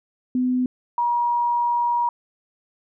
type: tone pair in turn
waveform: sine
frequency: 252.2 / 954.9 Hz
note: B3 / A#5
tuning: +36 / +41 cents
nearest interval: octave + major seventh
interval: 2305 cents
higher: second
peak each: -18 dBFS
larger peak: neither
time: 0.35-0.66 / 0.98-2.09 s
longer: second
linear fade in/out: 2 ms
effects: none